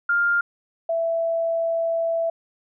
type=tone pair in turn; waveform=sine; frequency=1402 / 663.4 Hz; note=F6 / E5; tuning=+6 / +11 cents; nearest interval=octave + minor second; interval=1295 cents; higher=first; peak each=-17 / -20 dBFS; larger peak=first; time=0.09-0.41 / 0.89-2.3 s; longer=second; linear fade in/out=5 ms; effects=none